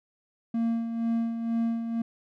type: tone with tremolo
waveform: triangle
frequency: 230 Hz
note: A#3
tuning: 23 cents flat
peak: -21 dBFS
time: 0.54-2.02 s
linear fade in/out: 5 ms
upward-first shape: sine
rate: 2.1 Hz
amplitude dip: 55%
effects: none